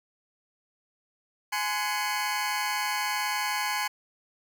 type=tone cluster; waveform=25% pulse; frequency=839 / 1030 / 1470 / 2221 Hz; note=G#5 / C6 / F#6 / C#7; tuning=+17 / -28 / -12 / +3 cents; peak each=-27 / -28 / -35 / -30 dBFS; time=1.52-3.88 s; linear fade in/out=10 ms; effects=none